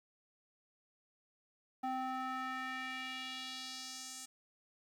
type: tone with band-pass filter sweep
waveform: square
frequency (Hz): 259.4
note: C4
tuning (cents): -15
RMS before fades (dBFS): -42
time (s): 1.83-4.26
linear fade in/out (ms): 10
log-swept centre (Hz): 790 to 7800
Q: 1.9
effects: 11-bit